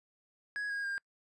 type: tone with pitch steps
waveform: triangle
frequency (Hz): 1667 / 1635.5 / 1604.6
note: G#6 / G#6 / G6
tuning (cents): +6 / -27 / +40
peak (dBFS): -32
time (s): 0.56-0.98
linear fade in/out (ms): 0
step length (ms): 140
effects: noise-tail reverb RT60 0.1 s tail -26 dB re dry + resampled to 24000 Hz